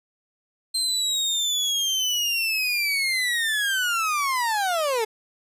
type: linear sweep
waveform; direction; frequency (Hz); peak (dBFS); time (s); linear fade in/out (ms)
30% pulse; down; 4157 to 422.4; -19; 0.74-5.05; 10
effects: resampled to 32000 Hz